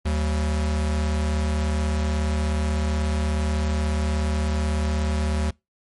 square tone pair together, 75.9 / 191.26 Hz, D#2 / G3, -42 / -42 cents, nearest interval octave + major third, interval 1600 cents, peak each -22 / -32 dBFS, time 0.05-5.51 s, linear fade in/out 10 ms, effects noise-tail reverb RT60 0.2 s tail -23 dB re dry + MP3 48 kbps

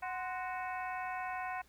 harmonic tone with a mistuned harmonic, 370 Hz, F#4, in tune, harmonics 2 / 3 / 4 / 5 / 6 / 7, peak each -39 / -43 / -45 / -47 / -49 / -50 dBFS, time 0.02-1.62 s, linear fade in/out 10 ms, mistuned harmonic 3, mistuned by -110 cents, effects added 60 Hz sine -65 dBFS peak until 1.68 s + pink hiss -67 dBFS RMS until 1.68 s

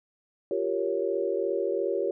sine chord, G half-diminished seventh, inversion third, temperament equal, 349.2 / 392 / 466.2 / 554.4 Hz, F4 / G4 / Bb4 / Db5, 0 / 0 / 0 / 0 cents, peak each -32 / -29 / -31 / -31 dBFS, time 0.51-2.11 s, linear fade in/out 2 ms, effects none

